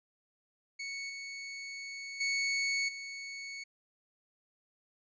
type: tone with level steps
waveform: sawtooth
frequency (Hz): 2217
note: C#7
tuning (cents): 0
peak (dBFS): -34 / -37 / -26 / -37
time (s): 0.79-3.64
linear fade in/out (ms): 10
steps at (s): 1.09 / 2.2 / 2.88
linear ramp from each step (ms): 10
effects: resampled to 16000 Hz